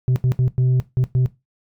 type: tone bursts at uneven times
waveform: sine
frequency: 127.6 Hz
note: C3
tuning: 43 cents flat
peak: -11 dBFS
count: 6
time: 0.08-0.16 / 0.24-0.32 / 0.39-0.48 / 0.58-0.8 / 0.97-1.04 / 1.15-1.26 s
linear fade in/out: 0 ms
effects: noise-tail reverb RT60 0.2 s tail -17 dB re dry + tanh soft clip ceiling -13 dBFS